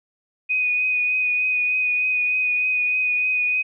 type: tone with vibrato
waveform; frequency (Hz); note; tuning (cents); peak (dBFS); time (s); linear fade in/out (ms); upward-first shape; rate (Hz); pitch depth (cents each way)
sine; 2489; D#7; 0; -18; 0.49-3.63; 20; triangle; 3.3; 21
effects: none